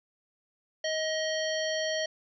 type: harmonic tone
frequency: 630 Hz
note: D#5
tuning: 21 cents sharp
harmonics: 1 / 3 / 5 / 7 / 9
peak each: -30 / -35 / -37 / -38 / -40 dBFS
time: 0.84-2.06 s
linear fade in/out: 5 ms
effects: none